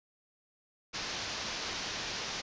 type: low-pass noise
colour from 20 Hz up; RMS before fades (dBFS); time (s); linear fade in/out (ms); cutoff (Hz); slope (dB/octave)
white; -38; 0.93-2.42; 20; 6100; 48
effects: resampled to 16000 Hz